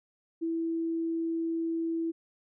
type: tone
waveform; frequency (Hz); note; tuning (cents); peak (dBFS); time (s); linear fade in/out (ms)
sine; 329.6; E4; 0; -28; 0.41-2.12; 20
effects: none